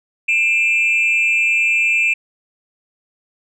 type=tone pair together; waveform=sine; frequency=2386 / 2637 Hz; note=D7 / E7; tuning=+27 / 0 cents; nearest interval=major second; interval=173 cents; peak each=-14 dBFS; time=0.28-2.14 s; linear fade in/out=10 ms; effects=tanh soft clip ceiling -9 dBFS